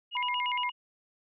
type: tone with vibrato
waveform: sine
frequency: 2471 Hz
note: D#7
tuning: 13 cents flat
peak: -31 dBFS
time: 0.11-0.72 s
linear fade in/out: 50 ms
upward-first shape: square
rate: 8.6 Hz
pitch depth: 260 cents each way
type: tone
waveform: sine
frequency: 987.8 Hz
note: B5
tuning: in tune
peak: -30 dBFS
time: 0.15-0.7 s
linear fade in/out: 5 ms
effects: none